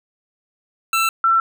25% pulse / sine tone pair in turn, 1336 / 1343.5 Hz, E6 / E6, +23 / +33 cents, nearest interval unison, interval 10 cents, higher second, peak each -12 / -12 dBFS, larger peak neither, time 0.93-1.09 / 1.24-1.4 s, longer neither, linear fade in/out 2 ms, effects none

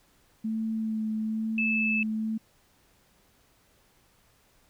sine tone with vibrato, 219.7 Hz, A3, 2 cents flat, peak -27 dBFS, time 0.44-2.38 s, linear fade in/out 10 ms, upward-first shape sine, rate 1.1 Hz, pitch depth 17 cents each way
sine tone, 2621 Hz, E7, 11 cents flat, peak -25 dBFS, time 1.58-2.03 s, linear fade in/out 2 ms
effects pink hiss -64 dBFS RMS until 4.69 s

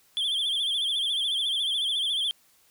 triangle tone with vibrato, 3322 Hz, G#7, in tune, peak -23 dBFS, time 0.17-2.31 s, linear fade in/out 0 ms, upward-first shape sine, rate 14 Hz, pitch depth 100 cents each way, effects white hiss -62 dBFS RMS until 2.7 s

